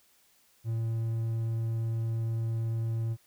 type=tone; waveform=triangle; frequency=113.6 Hz; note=A#2; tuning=44 cents flat; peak=-26 dBFS; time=0.64-3.17 s; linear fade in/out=50 ms; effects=white hiss -65 dBFS RMS until 3.26 s